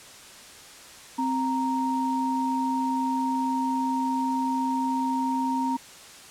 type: tone pair together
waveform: sine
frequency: 261.3 / 931 Hz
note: C4 / A#5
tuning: -2 / -2 cents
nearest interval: octave + minor seventh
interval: 2200 cents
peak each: -26 dBFS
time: 1.18-5.77 s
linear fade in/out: 10 ms
effects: white hiss -46 dBFS RMS until 6.3 s + low-pass 9000 Hz 12 dB/octave